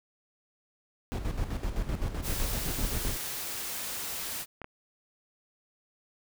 brown noise with tremolo, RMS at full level -30 dBFS, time 1.12-3.17 s, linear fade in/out 0 ms, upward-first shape square, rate 7.8 Hz, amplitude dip 55%
white noise, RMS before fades -36 dBFS, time 2.22-4.46 s, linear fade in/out 50 ms
clicks, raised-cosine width 0.5 ms, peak -26 dBFS, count 2, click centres 4.617 / 4.644 s
effects none

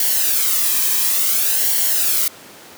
blue noise with flanger, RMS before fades -17 dBFS, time 0-2.28 s, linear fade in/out 2 ms, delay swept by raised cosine 0.79 to 1.44 ms, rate 0.57 Hz, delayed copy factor -0.6, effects pink hiss -40 dBFS RMS until 2.77 s + high-pass 200 Hz 12 dB/octave

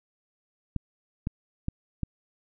clicks, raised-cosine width 5 ms, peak -16 dBFS, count 4, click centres 0.763 / 1.271 / 1.684 / 2.033 s, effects none

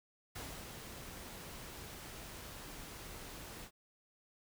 pink noise with ADSR envelope, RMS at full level -45 dBFS, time 0.35-3.71 s, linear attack 10 ms, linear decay 280 ms, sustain -4 dB, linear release 71 ms, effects none

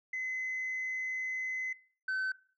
sine tone pair in turn, 2038 / 1526.8 Hz, C7 / G6, -46 / -46 cents, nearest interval perfect fourth, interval 500 cents, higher first, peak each -32 / -28 dBFS, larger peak second, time 0.13-1.73 / 2.08-2.32 s, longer first, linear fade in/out 5 ms, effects noise-tail reverb RT60 0.4 s tail -19 dB re dry + tanh soft clip ceiling -30 dBFS

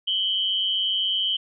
sine tone pair together, 2991 / 3184 Hz, F#7 / G7, +18 / +26 cents, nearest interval minor second, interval 108 cents, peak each -24 / -24 dBFS, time 0.07-1.37 s, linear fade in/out 10 ms, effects none

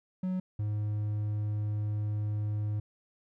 triangle tone pair in turn, 185 / 105.19 Hz, F#3 / G#2, 0 / +23 cents, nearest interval minor seventh, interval 977 cents, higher first, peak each -27 dBFS, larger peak neither, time 0.23-0.4 / 0.59-2.8 s, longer second, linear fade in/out 5 ms, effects none

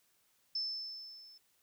sine tone with level ramp, 5274 Hz, E8, in tune, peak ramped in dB -32 to -55 dBFS, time 0.55-1.38 s, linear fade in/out 5 ms, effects white hiss -73 dBFS RMS until 1.62 s

